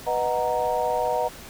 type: chord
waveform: sine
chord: B major seventh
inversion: none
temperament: equal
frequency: 493.9 / 622.3 / 740 / 932.3 Hz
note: B4 / D#5 / F#5 / A#5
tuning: 0 / 0 / 0 / 0 cents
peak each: -27 dBFS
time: 0.06-1.29 s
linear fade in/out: 20 ms
effects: pink hiss -42 dBFS RMS until 1.49 s